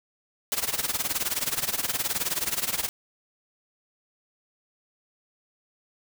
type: noise with tremolo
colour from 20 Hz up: white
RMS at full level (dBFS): -25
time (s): 0.52-2.89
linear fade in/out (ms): 0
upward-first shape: sine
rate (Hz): 19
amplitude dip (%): 85
effects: none